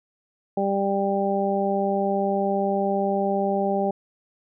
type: harmonic tone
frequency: 197.5 Hz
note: G3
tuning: 13 cents sharp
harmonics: 1 / 2 / 3 / 4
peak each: -26 / -26 / -26 / -26 dBFS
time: 0.57-3.91 s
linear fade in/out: 5 ms
effects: none